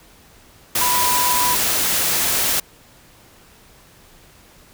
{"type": "tone in noise", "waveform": "sine", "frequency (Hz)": 986, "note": "B5", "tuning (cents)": -3, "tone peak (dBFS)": -19, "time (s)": [0.81, 1.55], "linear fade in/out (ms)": 5, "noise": "white", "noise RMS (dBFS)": -19, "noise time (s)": [0.75, 2.6], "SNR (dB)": -3, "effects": ["pink hiss -49 dBFS RMS until 4.73 s"]}